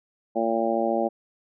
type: harmonic tone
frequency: 114.1 Hz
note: A#2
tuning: 37 cents flat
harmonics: 2 / 3 / 4 / 5 / 6 / 7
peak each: -29 / -28 / -32 / -26 / -29 / -29 dBFS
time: 0.35-1.09 s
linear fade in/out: 20 ms
effects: none